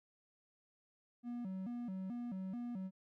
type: tone with vibrato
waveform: triangle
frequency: 213.1 Hz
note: G#3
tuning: 45 cents sharp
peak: -38 dBFS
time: 1.23-2.91 s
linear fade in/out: 50 ms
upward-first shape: square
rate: 2.3 Hz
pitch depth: 210 cents each way
effects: none